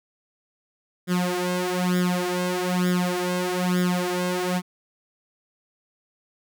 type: tone with flanger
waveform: sawtooth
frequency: 180 Hz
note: F#3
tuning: 47 cents flat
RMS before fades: -24 dBFS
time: 1.07-4.62 s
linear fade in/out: 50 ms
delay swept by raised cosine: 0.57 to 3.67 ms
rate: 1.1 Hz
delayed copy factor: +0.9
effects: none